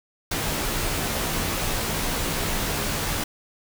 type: noise with comb filter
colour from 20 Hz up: pink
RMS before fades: -26 dBFS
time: 0.31-3.24 s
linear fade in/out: 5 ms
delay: 16 ms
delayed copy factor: -0.6
effects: none